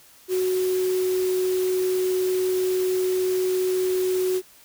sine tone in noise, 370 Hz, F#4, in tune, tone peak -20 dBFS, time 0.28-4.42 s, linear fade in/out 50 ms, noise white, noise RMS -36 dBFS, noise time 0.28-4.42 s, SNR +13 dB, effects white hiss -52 dBFS RMS until 4.64 s

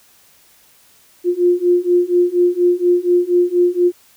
sine beating tone pair, 351.6 / 355.8 Hz, F4 / F4, +12 / +32 cents, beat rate 4.2 Hz, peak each -15 / -14 dBFS, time 1.24-3.92 s, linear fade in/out 50 ms, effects white hiss -51 dBFS RMS until 4.16 s

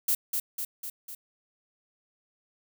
violet noise with echo, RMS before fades -25 dBFS, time 0.08-0.15 s, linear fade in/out 5 ms, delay 250 ms, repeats 4, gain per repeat -4 dB, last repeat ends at 1.15 s, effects none

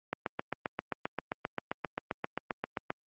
click train, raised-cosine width 0.5 ms, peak -16 dBFS, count 22, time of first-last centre 0.13-2.904 s, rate 7.57 Hz, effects high-pass 150 Hz 12 dB/octave + Opus 48 kbps

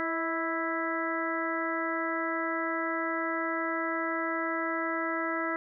harmonic tone with a mistuned harmonic, 329.6 Hz, E4, in tune, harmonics 1 / 2 / 3 / 4 / 5 / 6, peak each -34 / -36 / -39 / -34 / -37 / -36 dBFS, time 0-5.56 s, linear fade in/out 0 ms, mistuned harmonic 2, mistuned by -31 cents, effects none

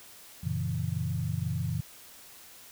sine chord, F# dominant seventh, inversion none, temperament equal, 92.5 / 116.54 / 138.59 / 164.81 Hz, F#2 / A#2 / C#3 / E3, 0 / 0 / 0 / 0 cents, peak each -34 dBFS, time 0.43-1.81 s, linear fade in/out 10 ms, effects white hiss -51 dBFS RMS until 2.71 s

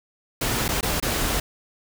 pink noise with dropouts, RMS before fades -24 dBFS, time 0.41-1.4 s, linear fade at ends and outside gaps 5 ms, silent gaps 0.681-0.688 / 0.81-0.828 / 1.001-1.025 s, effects none

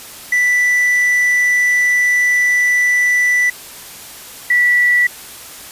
triangle / sine tone pair in turn, 1975.5 / 1956.2 Hz, B6 / B6, 0 / -17 cents, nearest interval unison, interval 17 cents, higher first, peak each -9 dBFS, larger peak neither, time 0.32-3.5 / 4.5-5.07 s, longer first, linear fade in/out 5 ms, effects white hiss -34 dBFS RMS until 5.71 s + resampled to 32000 Hz

